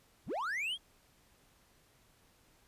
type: linear sweep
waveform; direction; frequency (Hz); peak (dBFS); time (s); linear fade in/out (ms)
triangle; up; 45.2 to 3370; -32; 0.26-0.78; 50
effects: pink hiss -67 dBFS RMS until 2.67 s + resampled to 32000 Hz